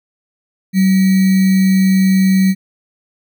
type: tone with sample-and-hold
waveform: sine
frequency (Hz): 189.9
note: F#3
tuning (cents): +45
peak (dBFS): -8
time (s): 0.73-2.55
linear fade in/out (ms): 50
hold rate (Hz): 2100
effects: none